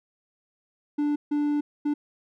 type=tone bursts at uneven times; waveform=triangle; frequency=293.7 Hz; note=D4; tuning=in tune; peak=-20 dBFS; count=3; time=0.98-1.16 / 1.31-1.61 / 1.85-1.94 s; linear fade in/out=10 ms; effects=none